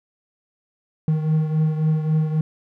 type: beating tone pair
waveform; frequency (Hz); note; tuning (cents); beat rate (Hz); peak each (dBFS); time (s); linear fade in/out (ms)
triangle; 155.56 / 159.26; D#3 / D#3; 0 / +41; 3.7; -16 / -23; 1.08-2.41; 2
effects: none